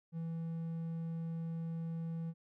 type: tone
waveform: triangle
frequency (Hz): 164.81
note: E3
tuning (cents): 0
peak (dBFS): -35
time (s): 0.12-2.34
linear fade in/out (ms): 50
effects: none